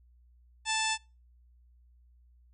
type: harmonic tone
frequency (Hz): 880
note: A5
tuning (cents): 0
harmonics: 1 / 2 / 3 / 4 / 5 / 6 / 7 / 8 / 9 / 10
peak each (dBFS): -33 / -36 / -34 / -35 / -42 / -38 / -43 / -40 / -40 / -42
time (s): 0.65-0.98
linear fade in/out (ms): 50
effects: noise-tail reverb RT60 0.3 s tail -25 dB re dry + added 60 Hz sine -58 dBFS peak until 2.53 s